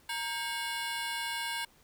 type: ring-modulated tone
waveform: 20% pulse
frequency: 1264 Hz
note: D#6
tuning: 27 cents sharp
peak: -25 dBFS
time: 0.09-1.65 s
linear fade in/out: 5 ms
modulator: 333 Hz
effects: pink hiss -63 dBFS RMS until 1.83 s